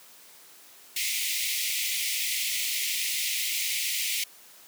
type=high-pass noise; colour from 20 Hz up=pink; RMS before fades=-29 dBFS; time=0.96-4.24 s; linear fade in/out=5 ms; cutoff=2000 Hz; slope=96 dB/octave; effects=white hiss -52 dBFS RMS until 4.67 s + high-pass 200 Hz 12 dB/octave